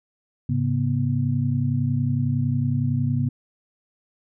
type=tone cluster; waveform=sine; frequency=105.4 / 136.3 / 242.8 Hz; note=G#2 / C#3 / B3; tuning=+26 / -29 / -29 cents; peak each=-25 / -22 / -26 dBFS; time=0.49-3.29 s; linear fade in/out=5 ms; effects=none